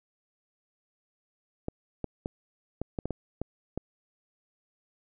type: clicks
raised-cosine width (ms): 2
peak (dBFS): -18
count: 9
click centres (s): 1.684 / 2.043 / 2.259 / 2.816 / 2.988 / 3.056 / 3.107 / 3.416 / 3.776
effects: none